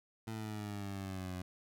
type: exponential sweep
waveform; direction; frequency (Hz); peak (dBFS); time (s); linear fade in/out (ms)
20% pulse; down; 112.2 to 89.6; -35; 0.27-1.42; 5
effects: none